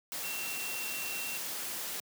sine tone in noise, 2723 Hz, F7, 44 cents flat, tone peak -39 dBFS, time 0.24-1.37 s, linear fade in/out 0 ms, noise white, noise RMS -38 dBFS, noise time 0.12-2 s, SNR -4 dB, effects high-pass 150 Hz 12 dB/octave

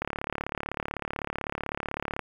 click train, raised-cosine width 0.5 ms, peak -15 dBFS, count 79, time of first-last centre 0.02-2.193 s, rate 35.9 Hz, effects 8-bit

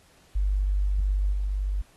sine tone with level steps, 49 Hz, G1, in tune, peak -21 / -24 dBFS, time 0.35-1.82 s, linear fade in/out 10 ms, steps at 1.32 s, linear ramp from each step 10 ms, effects pink hiss -59 dBFS RMS until 1.96 s + AAC 32 kbps

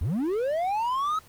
triangle linear sweep, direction up, 61 to 1298 Hz, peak -22 dBFS, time 0.01-1.19 s, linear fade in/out 5 ms, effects pink hiss -53 dBFS RMS until 1.28 s + Opus 24 kbps

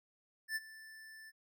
square tone with ADSR envelope, 1762 Hz, A6, 2 cents sharp, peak -34 dBFS, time 0.48-1.32 s, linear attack 78 ms, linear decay 33 ms, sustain -18 dB, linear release 34 ms, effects none

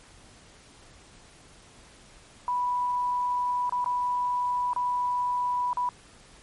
sine tone with dropouts, 985 Hz, B5, 5 cents flat, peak -24 dBFS, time 2.48-5.89 s, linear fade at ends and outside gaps 1 ms, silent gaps 3.695-3.723 / 3.844-3.86 / 4.733-4.762 / 5.731-5.771 s, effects pink hiss -53 dBFS RMS until 6.42 s + MP3 48 kbps

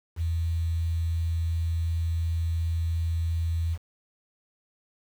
sine tone with quantisation, 82.9 Hz, E2, 10 cents sharp, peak -24 dBFS, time 0.16-3.78 s, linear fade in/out 50 ms, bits 8, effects none

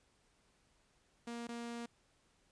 sawtooth tone with dropouts, 235.5 Hz, A#3, 18 cents sharp, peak -38 dBFS, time 1.27-1.86 s, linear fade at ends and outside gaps 5 ms, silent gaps 1.472-1.488 s, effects pink hiss -73 dBFS RMS until 2.51 s + resampled to 22050 Hz

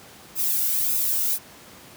violet noise with flanger, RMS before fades -23 dBFS, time 0.35-1.39 s, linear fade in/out 50 ms, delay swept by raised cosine 0.78 to 1.42 ms, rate 1.7 Hz, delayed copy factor +0.6, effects pink hiss -46 dBFS RMS until 1.96 s + high-pass 100 Hz 12 dB/octave

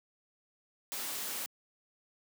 white noise, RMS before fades -38 dBFS, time 0.92-1.46 s, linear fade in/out 0 ms, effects high-pass 200 Hz 12 dB/octave

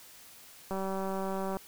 click train, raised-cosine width 1 ms, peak -22 dBFS, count 166, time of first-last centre 0.71-1.569 s, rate 192 Hz, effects white hiss -53 dBFS RMS until 1.67 s

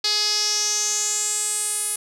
sawtooth tone with band-pass filter sweep, 420 Hz, G#4, 19 cents sharp, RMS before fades -23 dBFS, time 0.04-1.96 s, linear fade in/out 5 ms, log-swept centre 4600 to 10000 Hz, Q 5.5, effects none

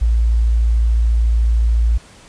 sine tone, 56.9 Hz, A#1, 41 cents flat, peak -11 dBFS, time 0.01-1.98 s, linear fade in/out 10 ms, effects pink hiss -44 dBFS RMS until 2.28 s + resampled to 22050 Hz

